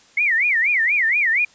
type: tone with vibrato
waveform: sine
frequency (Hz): 2093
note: C7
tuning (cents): 0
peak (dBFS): -15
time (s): 0.17-1.45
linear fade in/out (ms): 5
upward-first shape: sine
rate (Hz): 4.2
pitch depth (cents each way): 280
effects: white hiss -52 dBFS RMS until 1.54 s + resampled to 16000 Hz